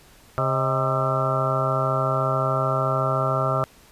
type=harmonic tone with a mistuned harmonic; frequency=133.7 Hz; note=C3; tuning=38 cents sharp; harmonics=1 / 2 / 3 / 4 / 5 / 6 / 7 / 8 / 9 / 10; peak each=-25 / -37 / -32 / -30 / -26 / -35 / -36 / -35 / -27 / -27 dBFS; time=0.38-3.64 s; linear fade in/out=0 ms; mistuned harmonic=5; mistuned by=-75 cents; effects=pink hiss -52 dBFS RMS until 3.91 s + resampled to 32000 Hz